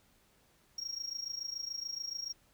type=tone with amplitude modulation; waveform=triangle; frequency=5588 Hz; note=F8; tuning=in tune; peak=-32 dBFS; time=0.78-2.33 s; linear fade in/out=5 ms; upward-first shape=sine; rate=27 Hz; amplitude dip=85%; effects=tanh soft clip ceiling -29 dBFS + pink hiss -68 dBFS RMS until 2.53 s